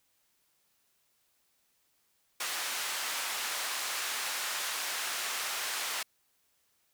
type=band-pass noise; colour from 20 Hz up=pink; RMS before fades=-35 dBFS; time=2.4-6.03 s; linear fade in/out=5 ms; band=1100 to 13000 Hz; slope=12 dB/octave; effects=white hiss -73 dBFS RMS until 6.93 s